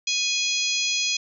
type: harmonic tone with a mistuned harmonic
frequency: 830.6 Hz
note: G#5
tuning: in tune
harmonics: 3 / 4 / 5 / 6 / 7 / 8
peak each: -27 / -28 / -29 / -30 / -30 / -31 dBFS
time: 0.07-1.17 s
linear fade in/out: 5 ms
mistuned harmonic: 7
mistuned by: +37 cents
effects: none